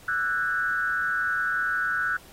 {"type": "tone with frequency modulation", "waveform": "sine", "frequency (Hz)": 1480, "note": "F#6", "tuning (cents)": 0, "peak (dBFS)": -23, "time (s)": [0.08, 2.17], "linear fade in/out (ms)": 5, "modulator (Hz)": 151, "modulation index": 0.88, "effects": ["pink hiss -51 dBFS RMS until 2.32 s", "AAC 48 kbps"]}